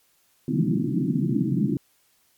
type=band-pass noise; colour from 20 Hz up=pink; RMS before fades=-23 dBFS; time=0.48-1.77 s; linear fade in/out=2 ms; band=130 to 340 Hz; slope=96 dB/octave; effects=white hiss -64 dBFS RMS until 2.37 s + MP3 96 kbps